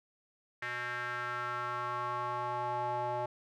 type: tone with band-pass filter sweep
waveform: square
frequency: 122.3 Hz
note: B2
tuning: 16 cents flat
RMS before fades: -36 dBFS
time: 0.62-3.26 s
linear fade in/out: 5 ms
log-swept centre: 1800 to 750 Hz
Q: 3.9
effects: none